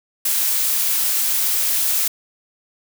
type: noise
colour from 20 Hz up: blue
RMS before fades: -19 dBFS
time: 0.25-2.08 s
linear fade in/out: 5 ms
effects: none